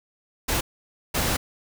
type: noise bursts at uneven times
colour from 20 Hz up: pink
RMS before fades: -24 dBFS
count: 2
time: 0.48-0.61 / 1.14-1.37 s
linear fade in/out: 10 ms
effects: none